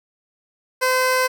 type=tone; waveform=15% pulse; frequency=513 Hz; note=C5; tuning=34 cents flat; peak=-10 dBFS; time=0.81-1.28 s; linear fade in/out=20 ms; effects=none